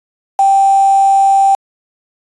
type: tone with quantisation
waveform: sine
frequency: 784 Hz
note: G5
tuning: in tune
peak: -6 dBFS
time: 0.39-1.55 s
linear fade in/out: 2 ms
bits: 4
effects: resampled to 22050 Hz